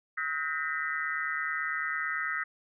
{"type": "tone cluster", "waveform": "sine", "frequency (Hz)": [1278, 1441, 1579, 1843, 1992], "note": ["D#6", "F#6", "G6", "A#6", "B6"], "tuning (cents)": [46, -46, 12, -20, 14], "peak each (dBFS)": [-36, -39, -37, -34, -36], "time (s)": [0.17, 2.44], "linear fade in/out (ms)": 10, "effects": []}